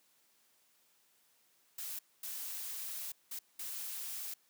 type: noise bursts at uneven times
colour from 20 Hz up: blue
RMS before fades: -42 dBFS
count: 4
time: 1.78-1.99 / 2.23-3.12 / 3.31-3.39 / 3.59-4.34 s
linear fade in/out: 5 ms
effects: white hiss -71 dBFS RMS until 4.49 s + high-pass 150 Hz 12 dB/octave